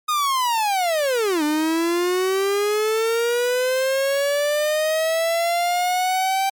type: linear two-way sweep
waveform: 45% pulse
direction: down then up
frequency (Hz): 1244.5 to 296.2 to 781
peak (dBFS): -18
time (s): 0.08-6.5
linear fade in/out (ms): 10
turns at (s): 1.43
effects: MP3 96 kbps